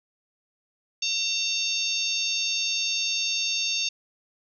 harmonic tone, 910 Hz, A#5, 42 cents flat, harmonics 3 / 4 / 5 / 6 / 7, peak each -29 / -30 / -31 / -32 / -32 dBFS, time 1.02-3.89 s, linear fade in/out 5 ms, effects none

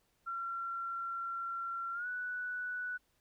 sine tone with pitch glide, 1366 to 1481.1 Hz, F6 to F#6, -39 to +1 cents, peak -36 dBFS, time 0.26-2.98 s, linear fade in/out 20 ms, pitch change +140 cents, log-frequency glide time 1.93-2.07 s, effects pink hiss -75 dBFS RMS until 3.2 s

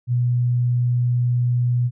sine tone, 122.3 Hz, B2, 16 cents flat, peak -16 dBFS, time 0.07-1.91 s, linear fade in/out 50 ms, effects none

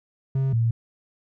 triangle / sine tone pair in turn, 134.1 / 115 Hz, C3 / A#2, +43 / -23 cents, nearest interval minor third, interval 266 cents, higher first, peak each -18 / -18 dBFS, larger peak neither, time 0.35-0.53 / 0.53-0.71 s, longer neither, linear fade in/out 5 ms, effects none

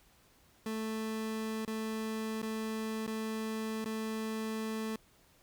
30% pulse tone with dropouts, 220 Hz, A3, in tune, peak -32 dBFS, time 0.66-4.96 s, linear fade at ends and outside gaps 2 ms, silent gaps 1.651-1.677 / 2.418-2.428 / 3.066-3.076 / 3.844-3.857 s, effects pink hiss -65 dBFS RMS until 5.42 s

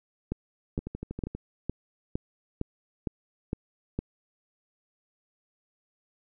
two click trains, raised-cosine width 3 ms, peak -22 / -16 dBFS, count 8 / 9, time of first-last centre 0.79-1.35 / 0.32-3.99 s, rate 12.5 / 2.18 Hz, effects none

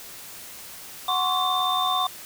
sine tone cluster, 739 / 1059 / 1137 / 3592 Hz, F#5 / C6 / C#6 / A7, -2 / +21 / +44 / +35 cents, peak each -26 dBFS, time 1.08-2.07 s, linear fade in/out 5 ms, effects tanh soft clip ceiling -11 dBFS + white hiss -41 dBFS RMS until 2.25 s

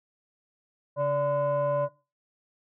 sine tone with frequency modulation, 580 Hz, D5, 22 cents flat, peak -22 dBFS, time 0.96-1.89 s, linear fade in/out 50 ms, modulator 440 Hz, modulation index 0.72, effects noise-tail reverb RT60 0.3 s tail -18 dB re dry + tanh soft clip ceiling -18 dBFS

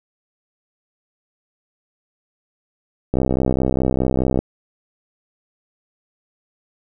click train, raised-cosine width 2 ms, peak -5 dBFS, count 82, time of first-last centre 3.14-4.39 s, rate 64.8 Hz, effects none

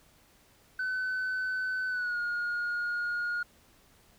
sine tone with pitch glide, 1513 to 1431.4 Hz, F#6 to F6, +38 to +42 cents, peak -27 dBFS, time 0.79-3.43 s, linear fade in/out 5 ms, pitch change -96 cents, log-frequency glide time 1.88-2.19 s, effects tanh soft clip ceiling -28 dBFS + pink hiss -62 dBFS RMS until 4.18 s

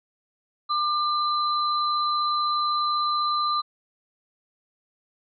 sine tone pair together, 1195 / 4042 Hz, D6 / B7, +30 / +39 cents, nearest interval octave + major sixth, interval 2109 cents, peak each -22 / -29 dBFS, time 0.69-3.62 s, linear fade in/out 20 ms, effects none

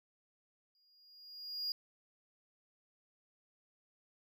triangle tone with exponential growth, 4850 Hz, D#8, 45 cents flat, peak -32 dBFS, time 0.75-1.72 s, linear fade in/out 1 ms, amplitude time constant 210 ms, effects none

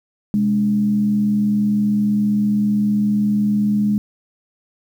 sine tone with frequency modulation, 207.7 Hz, G#3, in tune, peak -14 dBFS, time 0.34-3.98 s, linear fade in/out 0 ms, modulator 80.1 Hz, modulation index 0.35, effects 8-bit

